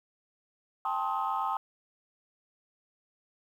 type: chord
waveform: sine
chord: A half-diminished seventh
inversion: third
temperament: just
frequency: 792 / 880 / 1056 / 1267.2 Hz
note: G5 / A5 / C6 / Eb6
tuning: +18 / 0 / +16 / +31 cents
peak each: -33 dBFS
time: 0.85-1.57 s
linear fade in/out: 2 ms
effects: tanh soft clip ceiling -21 dBFS + 10-bit